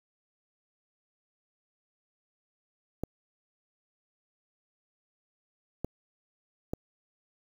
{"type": "clicks", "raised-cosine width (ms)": 2, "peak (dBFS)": -18, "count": 3, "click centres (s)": [3.036, 5.846, 6.735], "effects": ["8-bit"]}